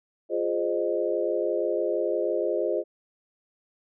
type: chord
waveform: sine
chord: F minor seventh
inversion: none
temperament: equal with one note detuned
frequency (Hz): 349.2 / 415.3 / 523.3 / 614.4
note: F4 / Ab4 / C5 / Eb5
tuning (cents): 0 / 0 / 0 / -22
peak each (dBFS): -29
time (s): 0.29-2.84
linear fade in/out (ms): 50
effects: none